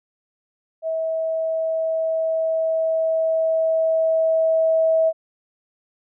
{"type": "tone with level ramp", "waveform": "sine", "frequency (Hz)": 646, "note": "E5", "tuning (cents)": -35, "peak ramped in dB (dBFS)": [-21, -14], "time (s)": [0.82, 5.13], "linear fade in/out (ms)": 50, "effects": []}